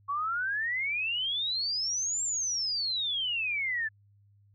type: exponential two-way sweep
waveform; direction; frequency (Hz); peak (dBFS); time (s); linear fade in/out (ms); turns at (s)
sine; up then down; 1103 to 7520 to 1722; -28; 0.08-3.89; 20; 2.23
effects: added 101 Hz sine -59 dBFS peak until 4.54 s